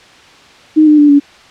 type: tone with pitch steps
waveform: sine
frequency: 310 / 301.5 / 293.3 / 285.3 Hz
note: D#4 / D4 / D4 / C#4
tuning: -6 / +46 / -2 / +50 cents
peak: -3 dBFS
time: 0.76-1.2 s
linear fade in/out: 20 ms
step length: 110 ms
effects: white hiss -40 dBFS RMS until 1.5 s + low-pass 4000 Hz 12 dB/octave